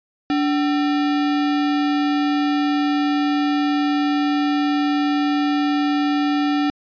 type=tone with sample-and-hold; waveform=sine; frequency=290.5 Hz; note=D4; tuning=19 cents flat; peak=-16 dBFS; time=0.3-6.7 s; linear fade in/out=0 ms; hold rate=1050 Hz; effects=resampled to 11025 Hz